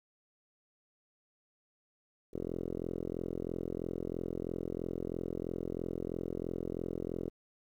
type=tone with low-pass filter; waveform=5% pulse; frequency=43.04 Hz; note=F1; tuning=25 cents flat; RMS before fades=-38 dBFS; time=2.33-7.3 s; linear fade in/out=10 ms; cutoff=420 Hz; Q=2.2; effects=11-bit